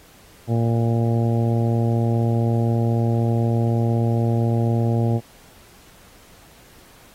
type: harmonic tone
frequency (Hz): 116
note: A#2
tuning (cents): -8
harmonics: 1 / 2 / 3 / 4 / 5 / 6 / 7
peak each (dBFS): -18 / -24 / -28 / -30 / -32 / -34 / -35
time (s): 0.47-5.21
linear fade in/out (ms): 50
effects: pink hiss -50 dBFS RMS until 7.14 s + AAC 48 kbps